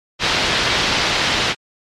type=low-pass noise; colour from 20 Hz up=white; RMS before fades=-18 dBFS; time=0.19-1.55 s; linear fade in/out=50 ms; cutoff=4500 Hz; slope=24 dB/octave; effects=MP3 64 kbps